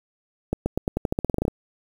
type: accelerating click train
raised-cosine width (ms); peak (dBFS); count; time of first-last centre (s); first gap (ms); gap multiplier
2; -9; 15; 0.53-1.481; 130; 0.89
effects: 7-bit